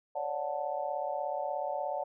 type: chord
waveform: sine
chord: D major seventh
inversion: third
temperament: just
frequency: 550.6 / 587.3 / 734.2 / 881 Hz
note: C#5 / D5 / F#5 / A5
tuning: -12 / 0 / -14 / +2 cents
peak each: -39 / -36 / -36 / -38 dBFS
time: 0.15-2.04 s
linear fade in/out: 10 ms
effects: none